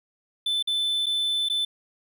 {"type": "tone with dropouts", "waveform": "triangle", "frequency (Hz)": 3520, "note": "A7", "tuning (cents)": 0, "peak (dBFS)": -21, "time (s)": [0.46, 1.65], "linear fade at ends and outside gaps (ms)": 5, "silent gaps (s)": [[0.626, 0.673], [1.06, 1.065], [1.487, 1.498]], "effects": []}